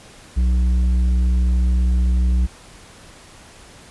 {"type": "tone with tanh clipping", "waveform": "sine", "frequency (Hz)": 61.74, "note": "B1", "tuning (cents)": 0, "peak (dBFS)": -15, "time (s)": [0.36, 2.47], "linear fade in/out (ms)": 20, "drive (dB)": 7, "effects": ["pink hiss -44 dBFS RMS until 3.9 s", "resampled to 24000 Hz"]}